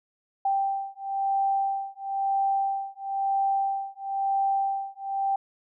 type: beating tone pair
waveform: sine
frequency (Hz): 784 / 785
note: G5 / G5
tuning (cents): 0 / +2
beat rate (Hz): 1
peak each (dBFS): -27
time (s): 0.45-5.36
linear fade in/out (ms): 5
effects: none